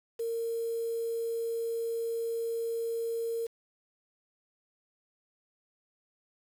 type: tone with quantisation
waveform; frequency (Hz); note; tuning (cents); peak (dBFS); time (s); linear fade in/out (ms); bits
sine; 460; A#4; -23; -30; 0.19-3.47; 10; 8
effects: none